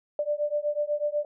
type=beating tone pair; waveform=sine; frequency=587.3 / 595.4 Hz; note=D5 / D5; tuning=0 / +24 cents; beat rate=8.1 Hz; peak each=-28 dBFS; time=0.19-1.25 s; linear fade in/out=2 ms; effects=none